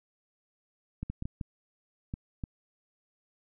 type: clicks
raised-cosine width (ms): 5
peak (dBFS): -22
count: 7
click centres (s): 1.03 / 1.1 / 1.224 / 1.255 / 1.412 / 2.139 / 2.438
effects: none